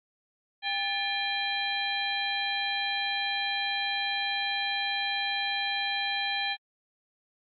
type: harmonic tone with a mistuned harmonic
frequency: 800 Hz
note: G5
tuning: 35 cents sharp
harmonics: 1 / 2 / 3 / 4 / 5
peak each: -34 / -34 / -34 / -34 / -34 dBFS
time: 0.62-6.57 s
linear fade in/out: 50 ms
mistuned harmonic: 2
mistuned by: +150 cents
effects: AAC 48 kbps